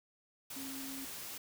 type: tone in noise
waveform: sine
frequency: 269.5 Hz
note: C#4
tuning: 49 cents flat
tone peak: -44 dBFS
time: 0.56-1.05 s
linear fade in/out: 5 ms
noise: white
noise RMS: -45 dBFS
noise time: 0.5-1.38 s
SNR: -2 dB
effects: none